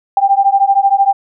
sine beating tone pair, 784 / 797 Hz, G5 / G5, 0 / +28 cents, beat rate 13 Hz, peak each -11 dBFS, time 0.17-1.13 s, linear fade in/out 2 ms, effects none

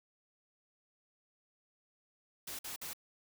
white noise bursts, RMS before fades -43 dBFS, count 3, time 2.47-2.934 s, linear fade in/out 5 ms, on 120 ms, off 52 ms, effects none

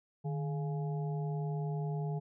harmonic tone with a mistuned harmonic, 139.9 Hz, C#3, 16 cents sharp, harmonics 1 / 3 / 5 / 6, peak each -33 / -43 / -47 / -49 dBFS, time 0.24-2.2 s, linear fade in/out 20 ms, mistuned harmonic 1, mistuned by +140 cents, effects none

